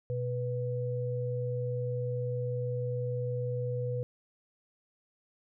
sine tone pair together, 123.25 / 492.6 Hz, B2 / B4, -3 / -5 cents, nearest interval 2 octaves, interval 2398 cents, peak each -32 / -34 dBFS, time 0.1-4.03 s, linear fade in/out 0 ms, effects none

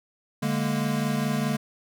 square tone cluster, 146.4 / 206.5 / 231.3 Hz, D3 / G#3 / A#3, -5 / -10 / -13 cents, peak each -29 dBFS, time 0.42-1.57 s, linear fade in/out 10 ms, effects none

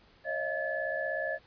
sine tone cluster, 546 / 621 / 678 / 1722 Hz, C#5 / D#5 / E5 / A6, -26 / -3 / +49 / -38 cents, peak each -37 / -35 / -39 / -34 dBFS, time 0.24-1.39 s, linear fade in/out 50 ms, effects pink hiss -61 dBFS RMS until 1.46 s + resampled to 11025 Hz

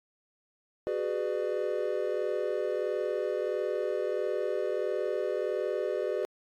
triangle chord, G# half-diminished seventh, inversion third, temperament just, 373.8 / 415.3 / 498.4 / 598 Hz, F#4 / G#4 / B4 / D5, +18 / 0 / +16 / +31 cents, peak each -32 dBFS, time 0.87-6.25 s, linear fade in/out 0 ms, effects AAC 48 kbps

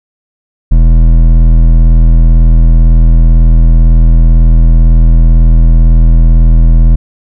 triangle tone with hard clipping, 41 Hz, E1, 9 cents flat, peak -3 dBFS, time 0.71-6.96 s, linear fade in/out 10 ms, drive 14 dB, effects none

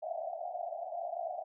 white band-pass noise, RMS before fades -39 dBFS, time 0.02-1.44 s, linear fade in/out 10 ms, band 630 to 730 Hz, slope 96 dB/octave, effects none

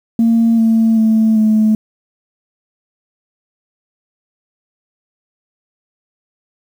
sine tone with pitch steps, 229.1 / 224.9 / 220.8 / 216.7 Hz, A#3 / A3 / A3 / A3, -30 / +38 / +6 / -26 cents, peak -7 dBFS, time 0.19-1.75 s, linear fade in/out 2 ms, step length 390 ms, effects tanh soft clip ceiling -5 dBFS + 7-bit

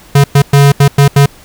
square tone bursts at uneven times, 141.1 Hz, C#3, 31 cents sharp, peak -3 dBFS, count 6, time 0.15-0.24 / 0.35-0.42 / 0.53-0.72 / 0.8-0.88 / 0.98-1.08 / 1.16-1.26 s, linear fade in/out 5 ms, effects pink hiss -39 dBFS RMS until 1.44 s

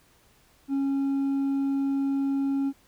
sine tone with hard clipping, 274.9 Hz, C#4, 14 cents flat, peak -24 dBFS, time 0.68-2.73 s, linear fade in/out 50 ms, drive 2 dB, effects pink hiss -61 dBFS RMS until 2.87 s

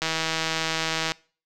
click train, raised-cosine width 0.2 ms, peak -8 dBFS, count 178, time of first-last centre 0.02-1.119 s, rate 161 Hz, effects noise-tail reverb RT60 0.4 s tail -23 dB re dry

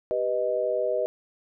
sine chord, G augmented, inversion none, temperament equal, 392 / 493.9 / 622.3 Hz, G4 / B4 / D#5, 0 / 0 / 0 cents, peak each -31 / -27 / -26 dBFS, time 0.11-1.06 s, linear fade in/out 0 ms, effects none

